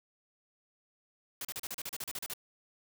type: noise bursts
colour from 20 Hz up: white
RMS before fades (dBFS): -39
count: 13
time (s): 1.41-2.336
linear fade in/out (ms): 2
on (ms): 38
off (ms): 36
effects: none